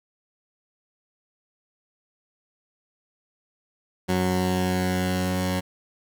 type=tone pair together; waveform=15% pulse; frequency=91.84 / 183.8 Hz; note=F#2 / F#3; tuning=-12 / -11 cents; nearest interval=octave; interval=1201 cents; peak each=-19 dBFS; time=4.08-5.61 s; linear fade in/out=20 ms; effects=none